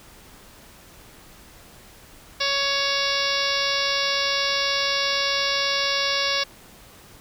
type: harmonic tone with a mistuned harmonic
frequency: 557 Hz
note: C#5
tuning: 8 cents sharp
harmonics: 1 / 2 / 3 / 4 / 5 / 6 / 7 / 8 / 9 / 10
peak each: -30 / -30 / -30 / -30 / -30 / -30 / -30 / -30 / -30 / -30 dBFS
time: 2.4-6.44 s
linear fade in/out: 10 ms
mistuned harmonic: 6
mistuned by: +56 cents
effects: pink hiss -48 dBFS RMS until 7.2 s